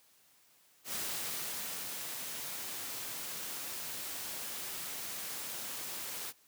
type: noise with ADSR envelope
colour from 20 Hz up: white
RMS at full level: -37 dBFS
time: 0.84-6.33 s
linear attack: 88 ms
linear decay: 990 ms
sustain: -4 dB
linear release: 41 ms
effects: white hiss -66 dBFS RMS until 6.47 s + high-pass 100 Hz 12 dB/octave